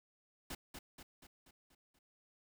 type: noise with echo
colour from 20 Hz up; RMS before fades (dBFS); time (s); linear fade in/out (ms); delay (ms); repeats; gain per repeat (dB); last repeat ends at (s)
pink; -44; 0.5-0.55; 5; 240; 6; -5; 1.99
effects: none